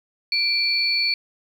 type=tone pair together; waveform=sine; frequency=2349 / 4438 Hz; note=D7 / C#8; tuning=0 / +1 cents; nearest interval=major seventh; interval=1101 cents; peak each=-23 / -20 dBFS; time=0.32-1.14 s; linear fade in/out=2 ms; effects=8-bit